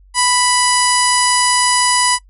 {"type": "harmonic tone with a mistuned harmonic", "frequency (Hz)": 987.8, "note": "B5", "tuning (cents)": 0, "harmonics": [1, 2, 3, 4, 5, 6, 7, 8, 9, 10], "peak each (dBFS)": [-16, -20, -23, -28, -19, -26, -24, -24, -25, -17], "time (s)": [0.14, 2.19], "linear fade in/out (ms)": 50, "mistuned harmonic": 9, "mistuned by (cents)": 23, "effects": ["noise-tail reverb RT60 0.1 s tail -23 dB re dry", "added 47 Hz sine -43 dBFS peak until 2.29 s"]}